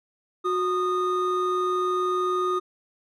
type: tone pair together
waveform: triangle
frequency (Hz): 365.4 / 1232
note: F#4 / D#6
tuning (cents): -22 / -17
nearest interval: octave + major sixth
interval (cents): 2105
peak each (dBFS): -23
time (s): 0.44-2.6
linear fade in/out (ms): 20
effects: none